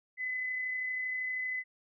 sine tone with amplitude modulation, 2017 Hz, B6, 36 cents sharp, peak -31 dBFS, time 0.17-1.64 s, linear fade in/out 50 ms, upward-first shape sine, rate 32.7 Hz, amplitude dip 25%, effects none

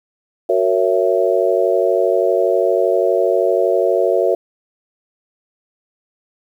sine chord, F# dominant seventh, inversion none, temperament just, 370 / 462.5 / 555 / 666 Hz, F#4 / A#4 / C#5 / E5, 0 / -14 / +2 / +18 cents, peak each -18 dBFS, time 0.49-4.35 s, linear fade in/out 5 ms, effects 8-bit

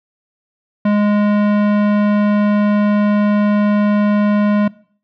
sine tone with tanh clipping, 207.2 Hz, G#3, 4 cents flat, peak -13 dBFS, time 0.85-4.68 s, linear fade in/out 5 ms, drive 18 dB, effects noise-tail reverb RT60 0.5 s tail -21 dB re dry

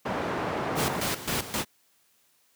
white low-pass noise, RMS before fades -30 dBFS, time 0.05-1.01 s, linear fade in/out 10 ms, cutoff 1000 Hz, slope 12 dB/octave
pink noise with tremolo, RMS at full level -27 dBFS, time 0.75-1.65 s, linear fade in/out 50 ms, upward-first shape square, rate 3.8 Hz, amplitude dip 75%
effects white hiss -66 dBFS RMS until 2.55 s + high-pass 100 Hz 12 dB/octave

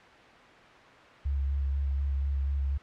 sine tone with vibrato, 69.2 Hz, C#2, 2 cents flat, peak -26 dBFS, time 1.25-2.78 s, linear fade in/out 10 ms, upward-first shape square, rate 4.1 Hz, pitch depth 18 cents each way, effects white hiss -51 dBFS RMS until 2.82 s + low-pass 2000 Hz 12 dB/octave

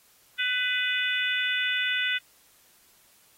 harmonic tone with a mistuned harmonic, 499.5 Hz, B4, 20 cents sharp, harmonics 3 / 4 / 5 / 6 / 7, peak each -29 / -30 / -31 / -32 / -32 dBFS, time 0.38-2.19 s, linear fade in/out 20 ms, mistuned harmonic 6, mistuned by -23 cents, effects white hiss -60 dBFS RMS until 3.37 s + AAC 48 kbps

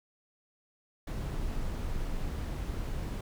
brown noise, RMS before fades -34 dBFS, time 1.07-3.21 s, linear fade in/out 5 ms, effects none

